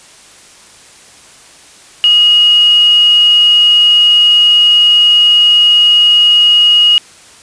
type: tone with quantisation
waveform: sine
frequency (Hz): 2885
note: F#7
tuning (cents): -44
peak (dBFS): -4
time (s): 2.04-6.98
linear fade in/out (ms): 0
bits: 4
effects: white hiss -39 dBFS RMS until 7.42 s + resampled to 22050 Hz